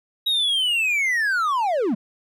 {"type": "linear sweep", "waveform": "triangle", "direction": "down", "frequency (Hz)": [3839, 184.2], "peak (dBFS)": -17, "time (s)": [0.26, 1.95], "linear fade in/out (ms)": 10, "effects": []}